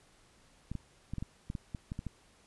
clicks, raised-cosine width 5 ms, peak -25 dBFS, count 11, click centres 0.716 / 0.753 / 1.136 / 1.183 / 1.225 / 1.501 / 1.552 / 1.748 / 1.919 / 1.991 / 2.067 s, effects pink hiss -64 dBFS RMS until 2.46 s + resampled to 24000 Hz

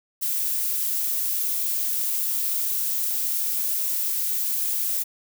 violet noise, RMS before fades -25 dBFS, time 0.21-5.04 s, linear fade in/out 20 ms, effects none

